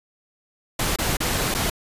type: noise with dropouts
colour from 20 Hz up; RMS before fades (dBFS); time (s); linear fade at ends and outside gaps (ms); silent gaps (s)
pink; -23; 0.79-1.7; 5; 0.961-0.986 / 1.17-1.203 / 1.542-1.547
effects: resampled to 32000 Hz